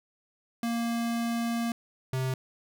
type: tone pair in turn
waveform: square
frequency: 233.1 / 130.41 Hz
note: A#3 / C3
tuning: 0 / -5 cents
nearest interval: minor seventh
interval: 1005 cents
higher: first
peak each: -28 dBFS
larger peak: neither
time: 0.63-1.72 / 2.13-2.34 s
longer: first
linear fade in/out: 2 ms
effects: none